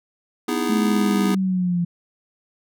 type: chord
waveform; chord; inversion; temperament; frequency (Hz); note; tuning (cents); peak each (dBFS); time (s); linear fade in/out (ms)
square; E major seventh; second; just; 247.2 / 309 / 329.6 / 412; B3 / D#4 / E4 / G#4; +2 / -12 / 0 / -14; -26 / -28 / -28 / -28; 0.48-1.35; 5
type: linear sweep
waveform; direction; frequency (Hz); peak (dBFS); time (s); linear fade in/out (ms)
sine; down; 220 to 171.6; -18; 0.69-1.85; 10
effects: none